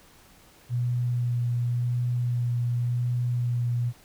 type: tone with vibrato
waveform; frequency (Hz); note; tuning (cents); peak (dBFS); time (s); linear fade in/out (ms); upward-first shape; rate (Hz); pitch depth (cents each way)
sine; 121.4; B2; -29; -23; 0.69-3.93; 50; sine; 0.91; 13
effects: pink hiss -55 dBFS RMS until 4.04 s